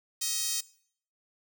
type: tone with high-pass filter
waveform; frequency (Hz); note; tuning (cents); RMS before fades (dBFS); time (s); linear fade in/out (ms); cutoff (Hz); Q
5% pulse; 632; D#5; +27; -31; 0.21-0.61; 10; 5500; 0.53
effects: noise-tail reverb RT60 0.6 s tail -21 dB re dry